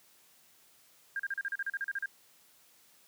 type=tone bursts; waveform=sine; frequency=1606 Hz; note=G6; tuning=41 cents sharp; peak=-31 dBFS; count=13; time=1.16-2.059 s; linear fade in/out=2 ms; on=35 ms; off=37 ms; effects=white hiss -63 dBFS RMS until 3.07 s + high-pass 100 Hz 12 dB/octave